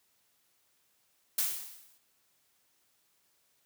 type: noise with exponential decay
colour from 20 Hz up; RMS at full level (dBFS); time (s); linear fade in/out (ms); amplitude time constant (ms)
blue; -27; 1.38-1.98; 5; 130
effects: white hiss -72 dBFS RMS until 3.65 s + high-pass 60 Hz 12 dB/octave